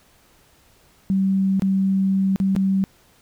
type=tone with dropouts; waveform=sine; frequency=192.6 Hz; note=G3; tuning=30 cents flat; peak=-16 dBFS; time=1.1-2.84 s; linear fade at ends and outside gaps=0 ms; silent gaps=1.596-1.621 / 2.36-2.401 / 2.551-2.563 s; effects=pink hiss -56 dBFS RMS until 3.21 s